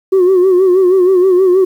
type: tone with vibrato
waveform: sine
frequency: 370 Hz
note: F#4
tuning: in tune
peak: -4 dBFS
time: 0.12-1.65 s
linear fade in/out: 10 ms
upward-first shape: sine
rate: 6.3 Hz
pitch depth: 74 cents each way
effects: tanh soft clip ceiling -4 dBFS + 7-bit